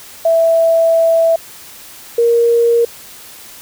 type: tone pair in turn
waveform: sine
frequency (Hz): 659.3 / 468.5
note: E5 / A#4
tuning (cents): 0 / +9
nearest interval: tritone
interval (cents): 591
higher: first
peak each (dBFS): -8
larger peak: neither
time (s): 0.25-1.36 / 2.18-2.85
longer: first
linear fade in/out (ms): 5
effects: white hiss -36 dBFS RMS until 3.61 s